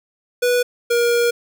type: tone pair in turn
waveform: square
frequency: 490.2 / 474.6 Hz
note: B4 / A#4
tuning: -13 / +31 cents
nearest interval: minor second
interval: 56 cents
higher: first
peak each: -15 dBFS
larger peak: neither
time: 0.42-0.63 / 0.9-1.31 s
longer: second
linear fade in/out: 10 ms
effects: none